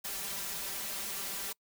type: noise with comb filter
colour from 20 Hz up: white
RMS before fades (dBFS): -38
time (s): 0.04-1.53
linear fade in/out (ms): 10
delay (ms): 5.1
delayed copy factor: +0.95
effects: noise-tail reverb RT60 0.1 s tail -26 dB re dry